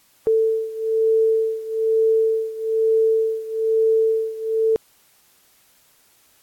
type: beating tone pair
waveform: sine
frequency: 444.2 / 445.3 Hz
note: A4 / A4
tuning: +16 / +21 cents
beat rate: 1.1 Hz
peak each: -18 / -21 dBFS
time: 0.27-4.76 s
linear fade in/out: 0 ms
effects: white hiss -57 dBFS RMS until 6.42 s + AAC 64 kbps